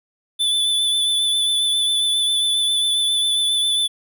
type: tone with vibrato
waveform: square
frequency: 3494 Hz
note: A7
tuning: 13 cents flat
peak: -17 dBFS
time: 0.39-3.88 s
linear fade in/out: 20 ms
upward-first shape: sine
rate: 7.4 Hz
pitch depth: 21 cents each way
effects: none